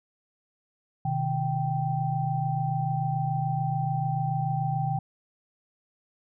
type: tone cluster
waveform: sine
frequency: 127.8 / 154.7 / 781 Hz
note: C3 / D#3 / G5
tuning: -40 / -10 / -7 cents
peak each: -29 dBFS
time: 1.05-4.99 s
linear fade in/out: 5 ms
effects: none